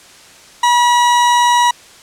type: tone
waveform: 40% pulse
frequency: 966 Hz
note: B5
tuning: 39 cents flat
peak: -8 dBFS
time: 0.63-1.71 s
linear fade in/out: 5 ms
effects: white hiss -41 dBFS RMS until 2.02 s + low-pass 8000 Hz 12 dB/octave